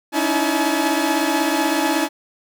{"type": "tone cluster", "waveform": "sawtooth", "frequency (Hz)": [283, 312.3, 328.5, 853], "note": ["C#4", "D#4", "E4", "G#5"], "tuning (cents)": [36, 7, -6, 46], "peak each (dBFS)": -19, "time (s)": [0.12, 2.09], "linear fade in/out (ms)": 50, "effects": []}